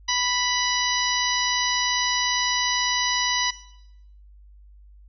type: harmonic tone with a mistuned harmonic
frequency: 987.8 Hz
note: B5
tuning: in tune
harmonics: 1 / 2 / 3 / 4 / 5 / 6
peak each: -28 / -28 / -28 / -28 / -28 / -28 dBFS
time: 0.08-3.51 s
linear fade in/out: 10 ms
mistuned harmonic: 6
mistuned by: -23 cents
effects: noise-tail reverb RT60 0.8 s tail -17 dB re dry + added 50 Hz sine -46 dBFS peak until 5.08 s